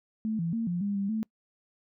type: tone with pitch steps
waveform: sine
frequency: 218.9 / 167.1 / 228.1 / 175.1 / 202.2 / 198.2 / 219.7 Hz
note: A3 / E3 / A#3 / F3 / G#3 / G3 / A3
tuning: -9 / +24 / -37 / +5 / -46 / +19 / -2 cents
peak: -27 dBFS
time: 0.25-1.23 s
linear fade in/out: 0 ms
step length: 140 ms
effects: noise-tail reverb RT60 0.1 s tail -26 dB re dry